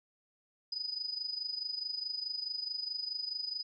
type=tone with amplitude modulation; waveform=sine; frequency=4978 Hz; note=D#8; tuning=in tune; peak=-32 dBFS; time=0.72-3.63 s; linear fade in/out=5 ms; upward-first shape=sine; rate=24.7 Hz; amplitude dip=75%; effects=none